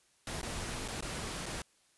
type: noise with dropouts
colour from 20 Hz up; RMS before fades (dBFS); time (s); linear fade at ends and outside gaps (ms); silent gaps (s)
pink; -39; 0.27-1.62; 2; 0.415-0.429 / 0.879-0.884 / 1.008-1.024 / 1.458-1.462
effects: white hiss -69 dBFS RMS until 1.97 s + resampled to 24000 Hz